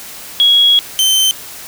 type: tone pair in turn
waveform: sine / sawtooth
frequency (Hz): 3322 / 3093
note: G#7 / G7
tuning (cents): 0 / -24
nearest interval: minor second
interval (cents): 124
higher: first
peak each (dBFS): -6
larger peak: neither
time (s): 0.4-0.79 / 0.99-1.31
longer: first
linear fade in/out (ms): 0
effects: white hiss -31 dBFS RMS until 1.67 s